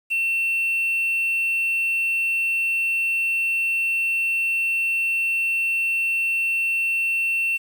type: tone with quantisation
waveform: triangle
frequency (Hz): 2700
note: E7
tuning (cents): +41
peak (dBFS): -18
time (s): 0.1-7.58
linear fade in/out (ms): 20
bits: 8
effects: none